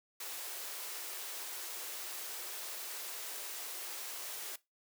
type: high-pass noise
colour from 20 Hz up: white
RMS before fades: -43 dBFS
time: 0.2-4.56 s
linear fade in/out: 5 ms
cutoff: 330 Hz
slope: 48 dB/octave
effects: noise-tail reverb RT60 0.2 s tail -19 dB re dry